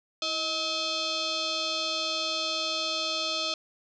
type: tone with frequency modulation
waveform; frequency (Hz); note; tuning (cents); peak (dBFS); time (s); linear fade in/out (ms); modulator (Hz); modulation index
sine; 327; E4; -14; -27; 0.22-3.54; 2; 958; 5.1
effects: none